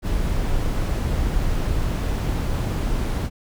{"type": "noise", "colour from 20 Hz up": "brown", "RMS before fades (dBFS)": -22, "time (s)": [0.02, 3.3], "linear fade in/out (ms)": 50, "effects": []}